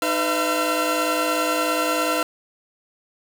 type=tone cluster; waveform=25% pulse; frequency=309 / 504 / 675 / 1360 Hz; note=D#4 / B4 / E5 / F6; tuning=-12 / +35 / +41 / -46 cents; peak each=-22 dBFS; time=0.02-2.23 s; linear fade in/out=2 ms; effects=none